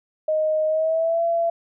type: tone with pitch glide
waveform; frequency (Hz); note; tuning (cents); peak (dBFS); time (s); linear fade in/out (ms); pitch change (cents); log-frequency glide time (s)
sine; 622.3 to 674.7; D#5 to E5; 0 to +40; -18; 0.28-1.5; 5; +140; 0.67-1.23
effects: none